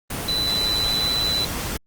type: tone in noise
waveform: sine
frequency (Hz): 3994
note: B7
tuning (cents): +19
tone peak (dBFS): -20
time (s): 0.28-1.45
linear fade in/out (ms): 5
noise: pink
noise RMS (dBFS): -28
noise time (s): 0.1-1.77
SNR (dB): +5
effects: Opus 24 kbps